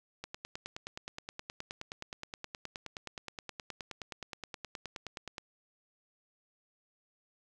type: click train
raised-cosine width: 0.2 ms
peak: -23 dBFS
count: 50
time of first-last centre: 0.24-5.382 s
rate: 9.53 Hz
effects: none